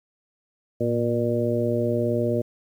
harmonic tone with a mistuned harmonic, 119 Hz, A#2, 36 cents sharp, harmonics 1 / 2 / 3 / 4 / 5, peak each -27 / -27 / -27 / -27 / -27 dBFS, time 0.8-2.42 s, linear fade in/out 10 ms, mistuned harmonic 1, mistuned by -65 cents, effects 9-bit

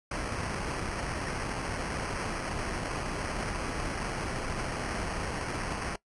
pink noise with sample-and-hold, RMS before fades -34 dBFS, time 0.11-5.96 s, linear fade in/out 5 ms, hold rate 3675 Hz, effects noise-tail reverb RT60 0.1 s tail -20 dB re dry + resampled to 24000 Hz

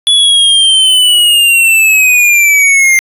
square linear sweep, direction down, 3425 to 2093 Hz, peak -5 dBFS, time 0.07-2.99 s, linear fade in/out 0 ms, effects resampled to 32000 Hz

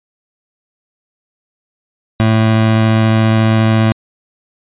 25% pulse tone, 110.7 Hz, A2, 11 cents sharp, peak -5 dBFS, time 2.2-3.92 s, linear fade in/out 0 ms, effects resampled to 8000 Hz

